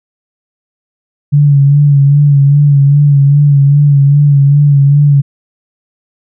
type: tone with vibrato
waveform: sine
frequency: 142.6 Hz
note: C#3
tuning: 49 cents sharp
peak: -3 dBFS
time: 1.32-5.22 s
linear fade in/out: 20 ms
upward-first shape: sine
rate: 2.5 Hz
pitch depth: 43 cents each way
effects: none